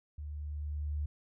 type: tone with level ramp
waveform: sine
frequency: 74.2 Hz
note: D2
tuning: 18 cents sharp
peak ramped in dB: -39 to -31 dBFS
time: 0.18-1.06 s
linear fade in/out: 5 ms
effects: none